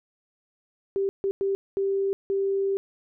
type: tone bursts at uneven times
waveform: sine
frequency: 392 Hz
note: G4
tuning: in tune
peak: -22 dBFS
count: 5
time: 0.96-1.09 / 1.24-1.31 / 1.41-1.55 / 1.77-2.13 / 2.3-2.77 s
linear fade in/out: 0 ms
effects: none